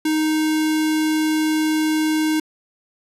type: tone with notch filter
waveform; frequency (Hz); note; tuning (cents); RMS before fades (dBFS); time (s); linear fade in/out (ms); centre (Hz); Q
square; 311.1; D#4; 0; -19; 0.05-2.4; 5; 780; 1.8
effects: resampled to 32000 Hz